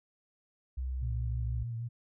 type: tone with pitch glide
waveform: sine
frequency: 64 to 63.48 Hz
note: C2 to B1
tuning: -38 to +48 cents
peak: -32 dBFS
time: 0.77-1.64 s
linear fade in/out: 10 ms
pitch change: -14 cents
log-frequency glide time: 1.02-1.22 s
type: tone with vibrato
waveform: sine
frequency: 116.4 Hz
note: A#2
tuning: 2 cents flat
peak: -34 dBFS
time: 1.01-1.89 s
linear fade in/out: 20 ms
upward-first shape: triangle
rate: 6.3 Hz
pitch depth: 48 cents each way
effects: none